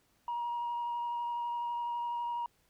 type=tone with vibrato; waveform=sine; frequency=951 Hz; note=A#5; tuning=34 cents sharp; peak=-31 dBFS; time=0.28-2.46 s; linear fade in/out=2 ms; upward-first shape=sine; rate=12 Hz; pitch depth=10 cents each way; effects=tanh soft clip ceiling -30 dBFS + pink hiss -71 dBFS RMS until 2.69 s